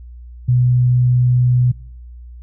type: tone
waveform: sine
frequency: 124.2 Hz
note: B2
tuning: 10 cents sharp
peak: -10 dBFS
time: 0.48-1.72 s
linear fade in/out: 10 ms
effects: noise-tail reverb RT60 0.7 s tail -25 dB re dry + added 60 Hz sine -33 dBFS peak until 2.42 s